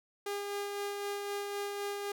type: tone with tremolo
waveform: sawtooth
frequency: 405 Hz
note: G#4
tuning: 43 cents flat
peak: -30 dBFS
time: 0.26-2.12 s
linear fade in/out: 5 ms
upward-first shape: sine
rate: 3.9 Hz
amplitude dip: 30%
effects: none